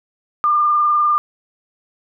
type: tone with vibrato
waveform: sine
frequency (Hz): 1200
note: D6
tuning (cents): +37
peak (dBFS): -12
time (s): 0.44-1.18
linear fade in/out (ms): 0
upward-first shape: triangle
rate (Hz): 20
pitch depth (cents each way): 33
effects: none